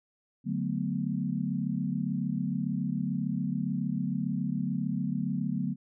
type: chord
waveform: sine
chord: B minor seventh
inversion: first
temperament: equal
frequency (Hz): 146.83 / 185 / 220 / 246.9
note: D3 / F#3 / A3 / B3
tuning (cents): 0 / 0 / 0 / 0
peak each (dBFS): -34 / -32 / -34 / -34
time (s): 0.44-5.76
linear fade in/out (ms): 50
effects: none